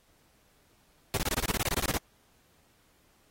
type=noise bursts; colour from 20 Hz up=pink; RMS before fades=-29 dBFS; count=15; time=1.14-1.971 s; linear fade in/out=0 ms; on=33 ms; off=24 ms; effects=pink hiss -66 dBFS RMS until 3.3 s + AAC 48 kbps